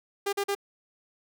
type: tone bursts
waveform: sawtooth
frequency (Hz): 400.9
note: G4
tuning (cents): +39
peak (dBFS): -22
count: 3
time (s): 0.26-0.551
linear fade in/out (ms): 10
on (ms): 69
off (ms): 42
effects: none